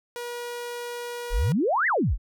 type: tone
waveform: sawtooth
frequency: 480.7 Hz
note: B4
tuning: 47 cents flat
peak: -28 dBFS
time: 0.16-1.52 s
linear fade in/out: 0 ms
type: exponential two-way sweep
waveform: sine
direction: up then down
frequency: 30.93 to 2093 to 30.93 Hz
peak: -20 dBFS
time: 1.3-2.18 s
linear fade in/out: 50 ms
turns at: 1.87 s
effects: none